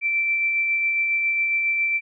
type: tone with tremolo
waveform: sine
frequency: 2339 Hz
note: D7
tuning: 8 cents flat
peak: -18 dBFS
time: 0.01-2.01 s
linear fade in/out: 50 ms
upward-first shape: sine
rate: 7.3 Hz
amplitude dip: 25%
effects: none